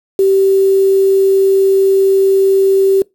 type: tone with quantisation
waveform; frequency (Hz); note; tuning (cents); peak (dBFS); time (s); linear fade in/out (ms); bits
sine; 387.8; G4; -19; -7; 0.19-3.02; 2; 5
effects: noise-tail reverb RT60 0.2 s tail -24 dB re dry